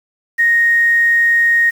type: tone with quantisation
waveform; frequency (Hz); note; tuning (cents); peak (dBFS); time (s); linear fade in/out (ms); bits
sine; 1864.7; A#6; 0; -9; 0.38-1.71; 20; 6
effects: none